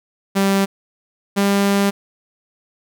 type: tone pair in turn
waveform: sawtooth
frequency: 196 / 199.43 Hz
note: G3 / G3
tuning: 0 / +30 cents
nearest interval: unison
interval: 30 cents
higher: second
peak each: -10 dBFS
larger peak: neither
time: 0.35-0.66 / 1.36-1.91 s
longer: second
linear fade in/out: 20 ms
effects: none